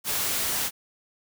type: noise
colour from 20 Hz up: white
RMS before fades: -27 dBFS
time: 0.04-0.71 s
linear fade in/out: 50 ms
effects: none